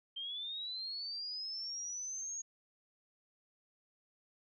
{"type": "linear sweep", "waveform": "sine", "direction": "up", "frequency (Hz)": [3136, 6645], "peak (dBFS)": -39, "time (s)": [0.16, 2.42], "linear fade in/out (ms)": 10, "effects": []}